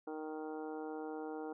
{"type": "harmonic tone", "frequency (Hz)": 155.56, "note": "D#3", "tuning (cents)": 0, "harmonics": [2, 3, 4, 5, 6, 7, 8, 9], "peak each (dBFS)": [-44, -44, -56, -48, -55, -60, -61, -57], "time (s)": [0.07, 1.53], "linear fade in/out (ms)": 5, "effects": []}